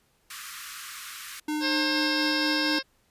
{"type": "high-pass noise", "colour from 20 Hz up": "pink", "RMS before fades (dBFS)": -40, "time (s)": [0.3, 1.4], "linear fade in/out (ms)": 5, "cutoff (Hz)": 1100, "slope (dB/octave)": 96}
{"type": "tone with tremolo", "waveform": "square", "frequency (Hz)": 303.3, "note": "D#4", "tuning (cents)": -44, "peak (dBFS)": -27, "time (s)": [1.48, 2.79], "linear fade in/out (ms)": 5, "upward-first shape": "sine", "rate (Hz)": 4.2, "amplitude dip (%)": 25}
{"type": "harmonic tone", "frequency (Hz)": 534, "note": "C5", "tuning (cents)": 35, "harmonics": [1, 2, 3, 4, 5, 6, 7, 8, 9, 10], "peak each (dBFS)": [-35, -38, -30, -38, -35, -40, -34, -39, -33, -32], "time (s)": [1.6, 2.83], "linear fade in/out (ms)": 50}
{"effects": ["pink hiss -67 dBFS RMS until 3.1 s", "resampled to 32000 Hz"]}